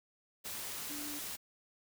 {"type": "tone in noise", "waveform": "sine", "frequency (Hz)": 293.7, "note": "D4", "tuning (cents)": 0, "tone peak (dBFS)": -45, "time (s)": [0.89, 1.2], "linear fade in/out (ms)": 20, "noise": "white", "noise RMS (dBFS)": -42, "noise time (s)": [0.44, 1.37], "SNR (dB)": -6, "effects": []}